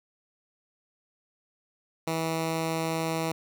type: tone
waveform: 10% pulse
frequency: 162.4 Hz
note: E3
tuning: 26 cents flat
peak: -19 dBFS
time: 2.07-3.32 s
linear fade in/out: 5 ms
effects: none